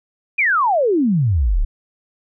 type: exponential sweep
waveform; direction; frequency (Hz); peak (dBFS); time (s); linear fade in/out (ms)
sine; down; 2501 to 31; -13; 0.38-1.65; 10
effects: none